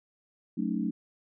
sine chord, D# half-diminished seventh, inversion first, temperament equal, 185 / 220 / 277.2 / 311.1 Hz, F#3 / A3 / C#4 / D#4, 0 / 0 / 0 / 0 cents, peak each -33 / -31 / -34 / -35 dBFS, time 0.57-0.91 s, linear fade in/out 10 ms, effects none

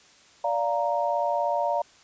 sine chord, Bb major, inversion first, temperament just, 582.7 / 699.2 / 932.3 Hz, D5 / F5 / Bb5, -14 / +2 / 0 cents, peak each -27 dBFS, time 0.44-1.82 s, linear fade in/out 5 ms, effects white hiss -55 dBFS RMS until 2.03 s + resampled to 16000 Hz

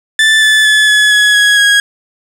30% pulse tone with pitch steps, 1760 / 1740.8 / 1721.8 / 1703 / 1684.4 / 1666 / 1647.8 Hz, A6 / A6 / A6 / G#6 / G#6 / G#6 / G#6, 0 / -19 / -38 / +43 / +24 / +5 / -14 cents, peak -3 dBFS, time 0.19-1.8 s, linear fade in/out 2 ms, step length 230 ms, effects low-pass 9000 Hz 12 dB/octave + 7-bit

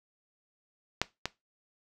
clicks, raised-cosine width 0.2 ms, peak -8 / -13 dBFS, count 2, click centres 1.016 / 1.256 s, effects noise-tail reverb RT60 0.2 s tail -18 dB re dry

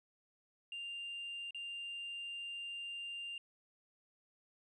sine tone with dropouts, 2793 Hz, F7, 1 cent flat, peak -40 dBFS, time 0.72-3.38 s, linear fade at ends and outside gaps 2 ms, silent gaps 1.508-1.546 s, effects tanh soft clip ceiling -39 dBFS

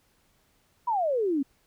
sine exponential sweep, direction down, 999 to 261.6 Hz, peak -23 dBFS, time 0.87-1.43 s, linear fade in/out 10 ms, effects pink hiss -67 dBFS RMS until 1.66 s

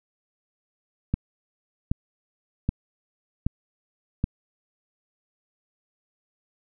click train, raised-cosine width 5 ms, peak -10 dBFS, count 5, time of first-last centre 1.14-4.241 s, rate 1.29 Hz, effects none

